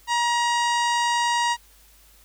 harmonic tone, 950 Hz, A#5, 33 cents sharp, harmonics 1 / 2 / 3 / 4 / 5 / 6 / 7 / 8 / 9, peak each -21 / -27 / -31 / -33 / -35 / -37 / -38 / -39 / -40 dBFS, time 0.07-1.57 s, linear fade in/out 50 ms, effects added 50 Hz sine -55 dBFS peak until 2.24 s + white hiss -55 dBFS RMS until 2.24 s

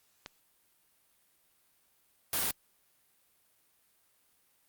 click, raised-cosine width 0.2 ms, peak -24 dBFS, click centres 0.261 s
white noise, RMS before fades -31 dBFS, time 2.33-2.51 s, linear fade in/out 2 ms
effects white hiss -70 dBFS RMS until 4.68 s + Opus 48 kbps

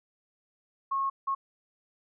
sine tone bursts at uneven times, 1089 Hz, C#6, 31 cents flat, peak -26 dBFS, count 2, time 0.91-1.1 / 1.27-1.35 s, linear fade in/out 10 ms, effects none

